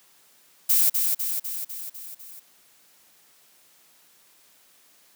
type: noise with echo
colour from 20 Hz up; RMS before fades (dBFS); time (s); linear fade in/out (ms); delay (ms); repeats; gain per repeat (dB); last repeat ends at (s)
violet; -19; 0.69-0.9; 10; 250; 6; -4; 2.4
effects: white hiss -58 dBFS RMS until 5.15 s + high-pass 150 Hz 12 dB/octave